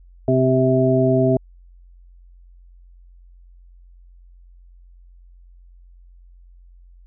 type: harmonic tone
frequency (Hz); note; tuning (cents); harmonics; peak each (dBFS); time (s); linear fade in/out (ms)
130; C3; -11; 1 / 2 / 3 / 5; -19 / -19 / -19 / -19; 0.28-1.37; 2
effects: added 44 Hz sine -44 dBFS peak until 7.06 s